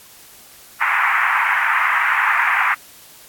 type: band-pass noise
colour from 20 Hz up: white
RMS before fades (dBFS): -17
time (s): 0.8-2.75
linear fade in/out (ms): 20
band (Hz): 890 to 2200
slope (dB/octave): 48
effects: white hiss -44 dBFS RMS until 3.28 s + AAC 64 kbps